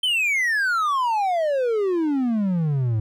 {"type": "exponential sweep", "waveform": "triangle", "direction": "down", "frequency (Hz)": [3136, 105.3], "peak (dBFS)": -17, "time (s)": [0.03, 3], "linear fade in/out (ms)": 5, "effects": []}